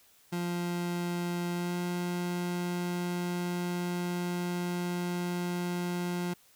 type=tone with pitch glide; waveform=30% pulse; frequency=174.61 to 176.54 Hz; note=F3 to F3; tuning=0 to +19 cents; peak=-28 dBFS; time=0.32-6.34 s; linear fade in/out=10 ms; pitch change=+19 cents; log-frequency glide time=1.54-1.77 s; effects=white hiss -62 dBFS RMS until 6.55 s